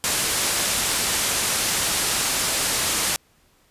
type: low-pass noise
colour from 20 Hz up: white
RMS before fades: -23 dBFS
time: 0.04-3.16 s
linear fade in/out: 0 ms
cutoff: 11000 Hz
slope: 24 dB/octave
effects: pink hiss -60 dBFS RMS until 3.7 s + resampled to 32000 Hz